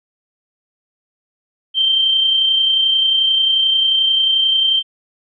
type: tone with amplitude modulation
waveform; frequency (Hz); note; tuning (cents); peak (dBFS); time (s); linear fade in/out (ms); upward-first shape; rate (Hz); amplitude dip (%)
sine; 3136; G7; 0; -10; 1.74-4.83; 50; sine; 31.3; 35
effects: none